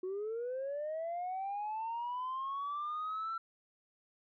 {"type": "linear sweep", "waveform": "sine", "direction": "up", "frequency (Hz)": [362.7, 1353], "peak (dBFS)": -34, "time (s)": [0.03, 3.38], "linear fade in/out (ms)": 5, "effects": ["tanh soft clip ceiling -33 dBFS"]}